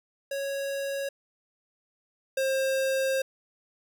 square tone pair in turn, 553 / 532.8 Hz, C#5 / C5, -4 / +31 cents, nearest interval minor second, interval 65 cents, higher first, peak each -30 / -25 dBFS, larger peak second, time 0.31-1.09 / 2.37-3.22 s, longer second, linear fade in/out 5 ms, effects none

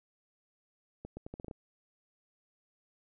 accelerating click train, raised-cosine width 2 ms, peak -29 dBFS, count 8, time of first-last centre 1.05-1.512 s, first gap 120 ms, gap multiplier 0.79, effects none

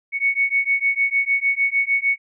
sine beating tone pair, 2217 / 2223.6 Hz, C#7 / C#7, 0 / +5 cents, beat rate 6.6 Hz, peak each -20 dBFS, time 0.12-2.18 s, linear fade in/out 50 ms, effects none

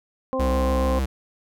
harmonic tone, 261.6 Hz, C4, in tune, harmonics 1 / 2 / 3 / 4, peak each -28 / -24 / -34 / -30 dBFS, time 0.33-0.99 s, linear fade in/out 0 ms
square tone with vibrato, 65.3 Hz, C2, 3 cents flat, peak -22 dBFS, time 0.39-1.06 s, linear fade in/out 10 ms, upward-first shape triangle, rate 7 Hz, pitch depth 67 cents each way
effects none

